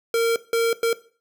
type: tone bursts at uneven times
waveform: square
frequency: 460.5 Hz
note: A#4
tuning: 21 cents flat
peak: -18 dBFS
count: 3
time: 0.14-0.36 / 0.53-0.73 / 0.83-0.93 s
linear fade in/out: 2 ms
effects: noise-tail reverb RT60 0.4 s tail -17 dB re dry